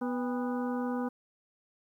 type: harmonic tone with a mistuned harmonic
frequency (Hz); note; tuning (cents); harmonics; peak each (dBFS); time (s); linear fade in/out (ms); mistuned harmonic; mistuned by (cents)
246.9; B3; 0; 1 / 2 / 3 / 4 / 5 / 6; -31 / -37 / -41 / -43 / -45 / -47; 0.01-1.09; 10; 3; +130
effects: 11-bit